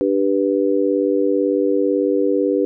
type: chord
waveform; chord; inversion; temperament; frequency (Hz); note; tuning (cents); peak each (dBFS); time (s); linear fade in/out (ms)
sine; G major; second; just; 294 / 392 / 490; D4 / G4 / B4; +2 / 0 / -14; -19; 0.01-2.65; 0
effects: none